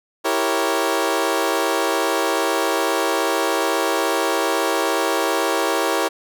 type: chord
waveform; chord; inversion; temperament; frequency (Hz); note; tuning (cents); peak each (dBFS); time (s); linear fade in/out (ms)
20% pulse; E diminished seventh; none; equal; 329.6 / 392 / 466.2 / 554.4; E4 / G4 / Bb4 / Db5; 0 / 0 / 0 / 0; -19; 0.24-6.09; 20
effects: none